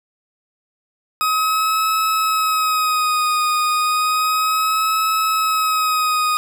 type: tone with vibrato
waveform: 40% pulse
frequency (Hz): 1263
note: D#6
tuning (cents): +26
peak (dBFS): -15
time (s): 1.21-6.37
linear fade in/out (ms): 0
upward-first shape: sine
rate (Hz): 0.32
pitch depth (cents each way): 39
effects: none